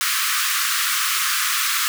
pink high-pass noise, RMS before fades -21 dBFS, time 0.01-1.88 s, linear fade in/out 0 ms, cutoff 1100 Hz, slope 96 dB/octave, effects none

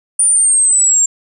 sine exponential sweep, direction down, 9397 to 7360 Hz, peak -8 dBFS, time 0.19-1.06 s, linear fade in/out 5 ms, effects none

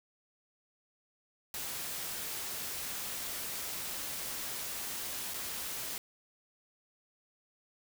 white noise with dropouts, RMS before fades -39 dBFS, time 1.54-5.98 s, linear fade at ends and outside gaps 1 ms, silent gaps 5.338-5.342 s, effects none

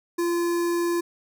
square tone with notch filter, 343.9 Hz, F4, 27 cents flat, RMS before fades -24 dBFS, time 0.18-1.01 s, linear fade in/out 10 ms, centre 3000 Hz, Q 1.1, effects none

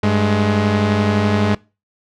sawtooth tone pair together, 99.4 / 210.6 Hz, G2 / G#3, +25 / +24 cents, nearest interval octave + minor second, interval 1299 cents, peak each -13 / -12 dBFS, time 0.03-1.55 s, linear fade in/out 5 ms, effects noise-tail reverb RT60 0.3 s tail -23 dB re dry + low-pass 4000 Hz 12 dB/octave

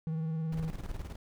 triangle tone with vibrato, 160.1 Hz, D#3, 50 cents sharp, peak -29 dBFS, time 0.07-0.7 s, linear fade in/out 0 ms, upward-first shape sine, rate 19 Hz, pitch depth 33 cents each way
brown noise with tremolo, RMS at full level -37 dBFS, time 0.52-1.16 s, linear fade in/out 5 ms, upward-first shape square, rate 19 Hz, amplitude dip 65%
effects none

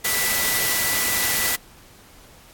sine tone in noise, 1975.5 Hz, B6, in tune, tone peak -27 dBFS, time 0.04-1.56 s, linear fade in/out 10 ms, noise white, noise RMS -22 dBFS, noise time 0.04-1.56 s, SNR -8 dB, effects pink hiss -49 dBFS RMS until 2.53 s + AAC 64 kbps

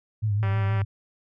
sine tone with vibrato, 104.7 Hz, G#2, 15 cents sharp, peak -21 dBFS, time 0.22-0.85 s, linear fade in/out 20 ms, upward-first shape triangle, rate 6.3 Hz, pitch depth 80 cents each way
click train, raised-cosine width 0.5 ms, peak -20 dBFS, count 76, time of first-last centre 0.43-0.817 s, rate 194 Hz
effects none

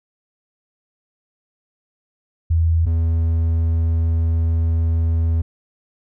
sine / triangle tone pair in turn, 82.41 / 82.12 Hz, E2 / E2, 0 / -6 cents, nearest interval unison, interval 6 cents, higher first, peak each -13 dBFS, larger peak neither, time 2.5-2.86 / 2.86-5.42 s, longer second, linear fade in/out 10 ms, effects none

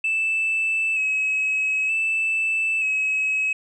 sine tone with vibrato, 2600 Hz, E7, 24 cents flat, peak -18 dBFS, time 0.04-3.53 s, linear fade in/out 5 ms, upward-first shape square, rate 0.54 Hz, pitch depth 26 cents each way, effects tanh soft clip ceiling -17 dBFS

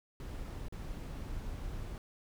brown noise with dropouts, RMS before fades -41 dBFS, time 0.2-1.98 s, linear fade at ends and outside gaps 1 ms, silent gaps 0.684-0.724 s, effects none

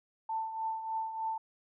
sine tone with tremolo, 889 Hz, A5, 18 cents sharp, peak -30 dBFS, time 0.29-1.38 s, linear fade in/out 5 ms, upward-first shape triangle, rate 3.3 Hz, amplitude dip 65%, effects none

